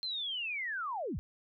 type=linear sweep; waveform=sine; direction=down; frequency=4186 to 32.38 Hz; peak=-34 dBFS; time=0.03-1.19 s; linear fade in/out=0 ms; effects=none